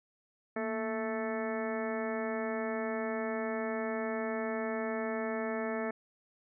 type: harmonic tone with a mistuned harmonic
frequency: 220 Hz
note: A3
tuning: in tune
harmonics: 1 / 2 / 3 / 4 / 5 / 6 / 7 / 8 / 9 / 10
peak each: -37 / -37 / -38 / -45 / -49 / -44 / -54 / -43 / -53 / -47 dBFS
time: 0.56-5.91 s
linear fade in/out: 5 ms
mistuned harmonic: 1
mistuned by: +90 cents
effects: none

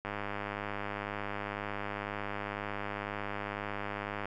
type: click train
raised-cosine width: 0.5 ms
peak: -21 dBFS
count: 430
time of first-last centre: 0.05-4.256 s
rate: 102 Hz
effects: none

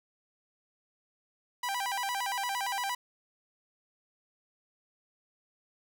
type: tone with vibrato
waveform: sawtooth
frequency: 880 Hz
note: A5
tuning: in tune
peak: -27 dBFS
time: 1.63-2.95 s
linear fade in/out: 5 ms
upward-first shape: square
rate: 8.7 Hz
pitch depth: 190 cents each way
effects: none

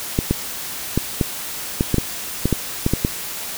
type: clicks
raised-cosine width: 3 ms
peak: -3 dBFS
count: 12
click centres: 0.189 / 0.31 / 0.976 / 1.212 / 1.809 / 1.943 / 1.983 / 2.456 / 2.527 / 2.864 / 2.936 / 3.049 s
effects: white hiss -29 dBFS RMS until 3.57 s

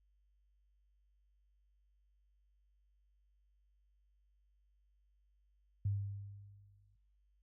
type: tone with exponential decay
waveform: sine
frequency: 100.1 Hz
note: G2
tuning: 37 cents sharp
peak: -31 dBFS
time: 5.85-6.96 s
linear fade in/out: 5 ms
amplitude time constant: 240 ms
effects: noise-tail reverb RT60 0.5 s tail -18 dB re dry + added 50 Hz sine -70 dBFS peak until 7.42 s

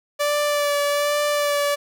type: tone with vibrato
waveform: sawtooth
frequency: 582 Hz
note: D5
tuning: 16 cents flat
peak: -15 dBFS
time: 0.19-1.76 s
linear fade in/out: 20 ms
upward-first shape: sine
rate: 1.2 Hz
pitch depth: 19 cents each way
effects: none

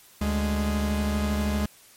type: tone pair together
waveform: 45% pulse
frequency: 73.42 / 207.7 Hz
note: D2 / G#3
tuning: 0 / 0 cents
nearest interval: octave + tritone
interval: 1800 cents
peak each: -26 dBFS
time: 0.21-1.66 s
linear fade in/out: 5 ms
effects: white hiss -53 dBFS RMS until 1.96 s + MP3 64 kbps

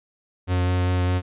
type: tone with vibrato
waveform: 45% pulse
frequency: 90.3 Hz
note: F#2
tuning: 42 cents flat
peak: -19 dBFS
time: 0.47-1.22 s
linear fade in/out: 50 ms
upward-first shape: sine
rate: 4.9 Hz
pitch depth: 11 cents each way
effects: resampled to 8000 Hz

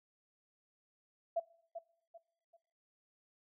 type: tone with echo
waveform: sine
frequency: 670 Hz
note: E5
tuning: 28 cents sharp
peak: -30 dBFS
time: 1.36-1.4 s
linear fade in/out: 10 ms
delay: 390 ms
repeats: 3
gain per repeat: -10 dB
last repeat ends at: 2.57 s
effects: noise-tail reverb RT60 0.7 s tail -22 dB re dry

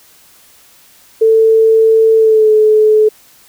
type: tone with pitch glide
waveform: sine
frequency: 445.1 to 430.2 Hz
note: A4 to A4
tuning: +20 to -39 cents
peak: -5 dBFS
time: 1.21-3.09 s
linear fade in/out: 10 ms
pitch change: -59 cents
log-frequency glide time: 2.17-2.51 s
effects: white hiss -45 dBFS RMS until 3.48 s

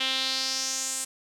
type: tone with band-pass filter sweep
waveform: sawtooth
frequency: 263.4 Hz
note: C4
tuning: 12 cents sharp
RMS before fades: -29 dBFS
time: 0-1.05 s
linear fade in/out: 10 ms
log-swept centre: 3200 to 8400 Hz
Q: 3.5
effects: none

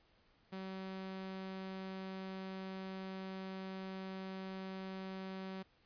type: tone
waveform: sawtooth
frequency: 190 Hz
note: F#3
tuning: 46 cents sharp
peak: -39 dBFS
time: 0.52-5.63 s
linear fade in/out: 10 ms
effects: pink hiss -71 dBFS RMS until 5.85 s + resampled to 11025 Hz

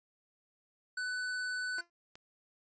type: tone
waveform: square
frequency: 1497 Hz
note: F#6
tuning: 20 cents sharp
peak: -35 dBFS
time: 0.97-1.81 s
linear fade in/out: 5 ms
type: tone with exponential decay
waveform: 10% pulse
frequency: 344.3 Hz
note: F4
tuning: 25 cents flat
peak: -35 dBFS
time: 1.78-1.9 s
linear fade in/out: 2 ms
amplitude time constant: 25 ms
type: click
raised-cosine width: 0.2 ms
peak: -34 dBFS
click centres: 2.155 s
effects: resampled to 16000 Hz

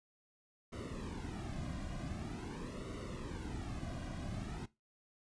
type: noise with flanger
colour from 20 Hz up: brown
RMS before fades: -43 dBFS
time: 0.72-4.66 s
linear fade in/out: 10 ms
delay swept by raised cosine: 1.2 to 2.3 ms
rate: 0.45 Hz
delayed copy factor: -0.8
effects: noise-tail reverb RT60 0.2 s tail -17 dB re dry + resampled to 22050 Hz

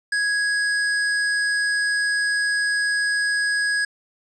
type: tone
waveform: square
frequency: 1661.2 Hz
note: G#6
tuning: in tune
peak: -20 dBFS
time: 0.12-3.85 s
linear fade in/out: 5 ms
effects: resampled to 24000 Hz + 9-bit

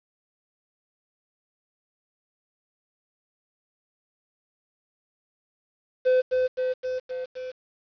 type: tone with echo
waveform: triangle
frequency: 510 Hz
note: C5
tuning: 44 cents flat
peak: -15 dBFS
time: 6.05-6.22 s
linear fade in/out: 20 ms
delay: 260 ms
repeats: 5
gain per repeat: -3 dB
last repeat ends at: 7.52 s
effects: resampled to 11025 Hz + 8-bit

